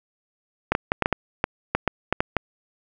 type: clicks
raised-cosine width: 0.5 ms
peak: -4 dBFS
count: 12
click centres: 0.72 / 0.751 / 0.919 / 1.023 / 1.059 / 1.127 / 1.441 / 1.75 / 1.877 / 2.126 / 2.205 / 2.367 s
effects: none